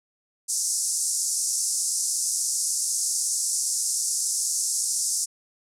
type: band-pass noise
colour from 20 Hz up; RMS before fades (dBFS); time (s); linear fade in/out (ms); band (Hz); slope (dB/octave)
white; -26; 0.48-5.26; 20; 5300 to 10000; 48
effects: none